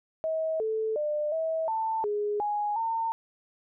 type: tone with pitch steps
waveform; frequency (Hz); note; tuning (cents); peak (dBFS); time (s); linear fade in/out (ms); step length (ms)
sine; 639 / 439.3 / 599 / 645 / 889 / 415.2 / 831 / 907; D#5 / A4 / D5 / E5 / A5 / G#4 / G#5 / A#5; +46 / -3 / +34 / -38 / +18 / 0 / +1 / -48; -26; 0.24-3.12; 0; 360
effects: none